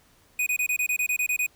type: tone bursts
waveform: square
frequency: 2484 Hz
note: D#7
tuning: 3 cents flat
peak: -23 dBFS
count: 11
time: 0.39-1.465 s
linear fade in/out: 5 ms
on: 75 ms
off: 25 ms
effects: pink hiss -60 dBFS RMS until 1.55 s